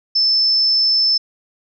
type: tone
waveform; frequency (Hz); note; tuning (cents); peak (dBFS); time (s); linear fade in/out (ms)
sine; 5274; E8; 0; -12; 0.15-1.18; 10
effects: none